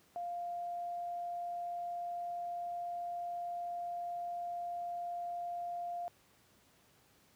sine tone, 698.5 Hz, F5, in tune, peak -37 dBFS, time 0.16-6.08 s, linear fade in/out 0 ms, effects pink hiss -67 dBFS RMS until 7.35 s + high-pass 80 Hz 12 dB/octave

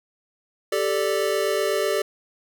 square chord, G suspended second, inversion none, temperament equal, 392 / 440 / 587.3 Hz, G4 / A4 / D5, 0 / 0 / 0 cents, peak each -26 dBFS, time 0.72-2.02 s, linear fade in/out 5 ms, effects none

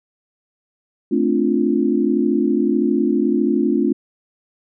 sine chord, D minor seventh, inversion second, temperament equal, 220 / 261.6 / 293.7 / 349.2 Hz, A3 / C4 / D4 / F4, 0 / 0 / 0 / 0 cents, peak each -20 dBFS, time 1.11-3.93 s, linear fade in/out 10 ms, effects none

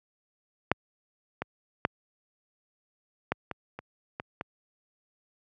clicks, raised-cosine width 0.5 ms, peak -6 / -16 / -8 / -11 / -18 / -23 / -19 / -18 dBFS, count 8, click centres 0.716 / 1.42 / 1.851 / 3.32 / 3.513 / 3.79 / 4.199 / 4.411 s, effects high-pass 80 Hz 12 dB/octave

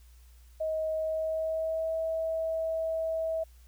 sine tone with pitch glide, 632 to 647.5 Hz, D#5 to E5, +27 to -31 cents, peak -28 dBFS, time 0.6-3.44 s, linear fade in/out 10 ms, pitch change +42 cents, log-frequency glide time 0.95-1.95 s, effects added 60 Hz sine -52 dBFS peak until 3.67 s + white hiss -65 dBFS RMS until 3.67 s

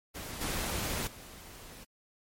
pink noise with level steps, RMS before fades -41 / -34 / -49 dBFS, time 0.14-1.85 s, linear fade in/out 20 ms, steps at 0.41 / 1.07 s, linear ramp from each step 2 ms, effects MP3 64 kbps

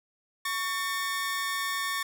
sawtooth tone pair together, 1116 / 1802.8 Hz, C#6 / A6, +11 / +42 cents, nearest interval minor sixth, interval 831 cents, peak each -28 dBFS, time 0.45-2.03 s, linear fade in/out 5 ms, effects none

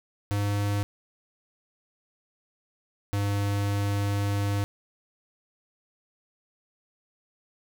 square tone pair in turn, 101.9 / 101.02 Hz, G#2 / G#2, -32 / -47 cents, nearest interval unison, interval 15 cents, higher first, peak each -25 dBFS, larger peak neither, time 0.31-0.83 / 3.13-4.64 s, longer second, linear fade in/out 0 ms, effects none

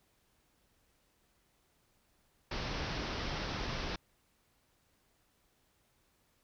pink low-pass noise, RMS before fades -38 dBFS, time 2.51-3.96 s, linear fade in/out 5 ms, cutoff 5700 Hz, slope 96 dB/octave, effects pink hiss -73 dBFS RMS until 6.43 s

